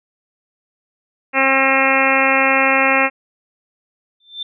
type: harmonic tone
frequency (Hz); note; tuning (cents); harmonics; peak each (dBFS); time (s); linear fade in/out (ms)
268.2; C4; +43; 1 / 2 / 3 / 4 / 5 / 6 / 7 / 8 / 9 / 10; -23 / -20 / -21 / -22 / -22 / -24 / -20 / -20 / -20 / -21; 1.33-3.1; 50
type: tone with exponential growth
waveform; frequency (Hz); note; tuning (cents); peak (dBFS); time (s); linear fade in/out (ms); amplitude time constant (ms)
sine; 3559; A7; +19; -20; 4.2-4.43; 5; 49
effects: none